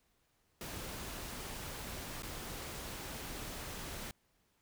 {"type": "noise with dropouts", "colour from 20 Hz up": "pink", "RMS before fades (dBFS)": -44, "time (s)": [0.61, 4.11], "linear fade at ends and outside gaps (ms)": 1, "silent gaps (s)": [2.222, 2.232], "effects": ["pink hiss -75 dBFS RMS until 4.61 s"]}